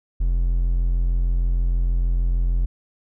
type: tone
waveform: triangle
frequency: 43.23 Hz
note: F1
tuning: 17 cents flat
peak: -15 dBFS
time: 0.2-2.66 s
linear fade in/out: 10 ms
effects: none